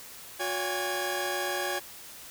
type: tone cluster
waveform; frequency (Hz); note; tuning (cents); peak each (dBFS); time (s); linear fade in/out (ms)
sawtooth; 361.8 / 566 / 810 / 1660; F#4 / C#5 / G#5 / G#6; -39 / +36 / -43 / -1; -31; 0.39-1.8; 20
effects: white hiss -46 dBFS RMS until 2.3 s